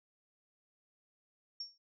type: tone with exponential decay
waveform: sine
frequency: 5500 Hz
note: F8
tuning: 27 cents flat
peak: -37 dBFS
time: 1.6-1.78 s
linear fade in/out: 5 ms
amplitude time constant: 39 ms
effects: noise-tail reverb RT60 0.1 s tail -23 dB re dry